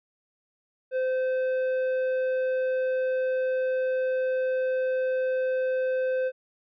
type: tone with tanh clipping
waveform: sine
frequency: 516 Hz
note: C5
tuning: 24 cents flat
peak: -25 dBFS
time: 0.91-6.32 s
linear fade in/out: 50 ms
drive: 8 dB
effects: none